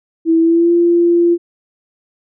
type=tone with pitch glide; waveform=sine; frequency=327.6 to 343.7 Hz; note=E4 to F4; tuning=-11 to -28 cents; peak=-8 dBFS; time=0.25-1.38 s; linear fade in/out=50 ms; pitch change=+83 cents; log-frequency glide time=0.4-0.72 s; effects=none